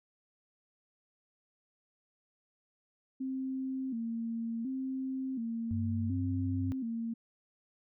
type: tone with vibrato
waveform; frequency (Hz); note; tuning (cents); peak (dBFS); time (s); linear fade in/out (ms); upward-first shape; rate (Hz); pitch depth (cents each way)
sine; 245.7; B3; -9; -33; 3.2-7.14; 10; square; 0.69; 120
type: tone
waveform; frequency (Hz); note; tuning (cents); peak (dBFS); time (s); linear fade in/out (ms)
sine; 96.8; G2; -21; -32; 5.71-6.72; 0
effects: none